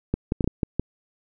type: clicks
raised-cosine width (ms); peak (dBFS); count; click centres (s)
3; -9; 7; 0.14 / 0.321 / 0.408 / 0.443 / 0.476 / 0.632 / 0.796
effects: none